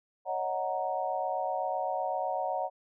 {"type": "chord", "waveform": "sine", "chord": "D# minor seventh", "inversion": "third", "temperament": "equal", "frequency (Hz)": [554.4, 622.3, 740, 932.3], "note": ["C#5", "D#5", "F#5", "A#5"], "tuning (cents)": [0, 0, 0, 0], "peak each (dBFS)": [-36, -36, -32, -36], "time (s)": [0.25, 2.7], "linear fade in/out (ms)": 50, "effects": []}